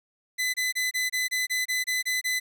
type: tone bursts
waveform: sawtooth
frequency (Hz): 2011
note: B6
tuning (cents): +31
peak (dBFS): -21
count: 11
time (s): 0.38-2.4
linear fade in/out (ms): 20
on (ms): 160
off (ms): 26
effects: none